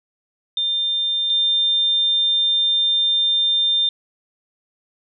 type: tone pair in turn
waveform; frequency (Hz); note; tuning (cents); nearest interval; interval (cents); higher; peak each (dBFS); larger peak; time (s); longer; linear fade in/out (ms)
sine; 3600 / 3600; A7 / A7; +39 / +39; unison; 0; neither; -18 / -15; second; 0.57-1.3 / 1.3-3.89; second; 2
effects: none